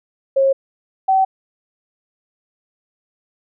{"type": "tone pair in turn", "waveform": "sine", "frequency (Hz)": [541, 765.1], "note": ["C#5", "G5"], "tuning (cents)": [-42, -42], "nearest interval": "tritone", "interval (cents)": 600, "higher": "second", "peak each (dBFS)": -11, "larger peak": "neither", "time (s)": [[0.36, 0.53], [1.08, 1.25]], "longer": "neither", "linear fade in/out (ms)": 10, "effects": []}